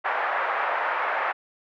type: band-pass noise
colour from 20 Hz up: pink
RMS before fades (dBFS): -26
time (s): 0.04-1.33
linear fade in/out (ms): 20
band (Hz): 660 to 1900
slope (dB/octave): 24
effects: none